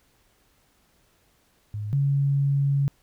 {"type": "tone pair in turn", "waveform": "sine", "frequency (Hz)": [104.7, 139.9], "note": ["G#2", "C#3"], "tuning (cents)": [15, 16], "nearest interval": "perfect fourth", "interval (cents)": 501, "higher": "second", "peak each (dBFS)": [-28, -19], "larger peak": "second", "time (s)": [[1.74, 1.93], [1.93, 2.88]], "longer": "second", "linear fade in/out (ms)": 0, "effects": ["pink hiss -64 dBFS RMS until 3.02 s"]}